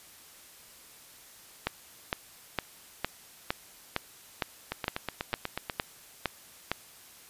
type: two click trains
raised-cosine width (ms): 0.3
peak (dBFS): -11 / -15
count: 12 / 9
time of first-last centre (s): 1.67-6.716 / 4.72-5.698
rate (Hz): 2.18 / 8.18
effects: white hiss -53 dBFS RMS until 7.29 s + resampled to 32000 Hz